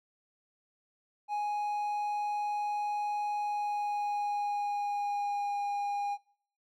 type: tone with pitch glide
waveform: triangle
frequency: 830.6 to 813 Hz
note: G#5 to G#5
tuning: 0 to -37 cents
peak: -28 dBFS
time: 1.28-6.18 s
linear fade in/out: 50 ms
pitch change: -37 cents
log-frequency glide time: 3.39-5.61 s
effects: noise-tail reverb RT60 0.6 s tail -24 dB re dry